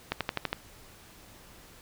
accelerating click train, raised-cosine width 0.3 ms, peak -12 dBFS, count 6, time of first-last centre 0.12-0.53 s, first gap 87 ms, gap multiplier 0.97, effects pink hiss -53 dBFS RMS until 1.81 s

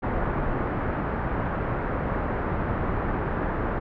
pink low-pass noise, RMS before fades -27 dBFS, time 0.02-3.8 s, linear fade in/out 20 ms, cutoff 1600 Hz, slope 24 dB/octave, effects none

